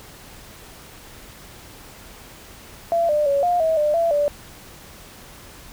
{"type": "tone with pitch steps", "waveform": "sine", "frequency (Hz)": [677, 597, 561, 707, 643, 598, 672, 583], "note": ["E5", "D5", "C#5", "F5", "E5", "D5", "E5", "D5"], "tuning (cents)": [46, 28, 21, 21, -43, 31, 33, -13], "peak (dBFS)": -16, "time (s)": [2.92, 4.28], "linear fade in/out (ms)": 0, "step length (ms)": 170, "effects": ["pink hiss -43 dBFS RMS until 5.72 s"]}